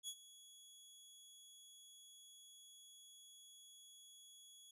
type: tone with ADSR envelope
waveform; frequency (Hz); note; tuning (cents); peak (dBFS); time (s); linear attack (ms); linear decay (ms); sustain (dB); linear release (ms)
20% pulse; 3360; G#7; +19; -37; 0.03-4.71; 52; 61; -17; 4
effects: none